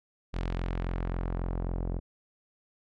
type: tone with low-pass filter sweep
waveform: sawtooth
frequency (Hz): 43.7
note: F1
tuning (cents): +2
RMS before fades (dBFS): -32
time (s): 0.33-2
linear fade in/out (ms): 20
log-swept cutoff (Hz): 4300 to 590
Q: 0.84
effects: none